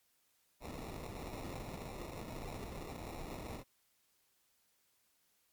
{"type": "noise with sample-and-hold", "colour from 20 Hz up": "pink", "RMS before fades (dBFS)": -45, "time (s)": [0.6, 3.64], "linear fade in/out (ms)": 50, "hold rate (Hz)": 1575, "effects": ["white hiss -75 dBFS RMS until 5.52 s", "MP3 96 kbps"]}